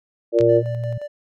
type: chord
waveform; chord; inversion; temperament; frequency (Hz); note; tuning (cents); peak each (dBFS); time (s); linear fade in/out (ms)
sine; Bb major; second; just; 349.6 / 466.2 / 582.7; F4 / Bb4 / D5; +2 / 0 / -14; -17; 0.32-0.63; 50
type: clicks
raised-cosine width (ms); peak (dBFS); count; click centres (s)
0.2; -16; 2; 0.388 / 0.41
type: tone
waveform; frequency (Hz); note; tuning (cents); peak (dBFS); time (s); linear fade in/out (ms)
sine; 117.8; A#2; +19; -23; 0.4-0.98; 5
type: tone with tremolo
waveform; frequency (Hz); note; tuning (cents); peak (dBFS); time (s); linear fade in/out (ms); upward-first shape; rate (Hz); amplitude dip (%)
triangle; 587.3; D5; 0; -25; 0.48-1.08; 20; square; 5.6; 55
effects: none